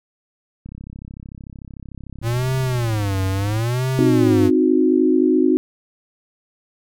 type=click train; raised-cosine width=5 ms; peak=-23 dBFS; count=99; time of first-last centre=0.66-3.594 s; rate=33.4 Hz
type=tone with vibrato; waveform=square; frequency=111.7 Hz; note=A2; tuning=27 cents sharp; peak=-19 dBFS; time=2.22-4.51 s; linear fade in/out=50 ms; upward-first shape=sine; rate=0.73 Hz; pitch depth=280 cents each way
type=chord; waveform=sine; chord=C diminished; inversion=none; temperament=equal with one note detuned; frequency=261.6 / 311.1 / 364.7 Hz; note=C4 / Eb4 / Gb4; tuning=0 / 0 / -25 cents; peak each=-17 dBFS; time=3.99-5.57 s; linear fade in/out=0 ms
effects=none